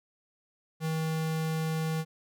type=tone; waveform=square; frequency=159.5 Hz; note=D#3; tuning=43 cents sharp; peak=-29 dBFS; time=0.8-2.05 s; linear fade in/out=50 ms; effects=none